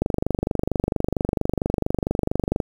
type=click train; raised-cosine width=2 ms; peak=-7 dBFS; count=64; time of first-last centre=0.02-2.602 s; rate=24.4 Hz; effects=7-bit